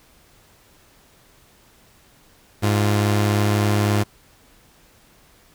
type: tone pair together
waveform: sawtooth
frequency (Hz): 103.6 / 348.5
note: G#2 / F4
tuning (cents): -4 / -4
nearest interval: octave + major sixth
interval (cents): 2100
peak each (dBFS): -13 / -22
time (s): 2.62-4.04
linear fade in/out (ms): 20
effects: pink hiss -54 dBFS RMS until 5.54 s